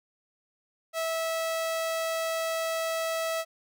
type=tone; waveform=sawtooth; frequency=652 Hz; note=E5; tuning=19 cents flat; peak=-24 dBFS; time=0.93-3.45 s; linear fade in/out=50 ms; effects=none